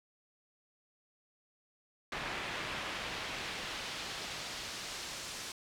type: noise with band-pass filter sweep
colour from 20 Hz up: brown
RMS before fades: -41 dBFS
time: 2.12-5.52 s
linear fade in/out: 2 ms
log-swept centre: 2200 to 6300 Hz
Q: 0.93
effects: none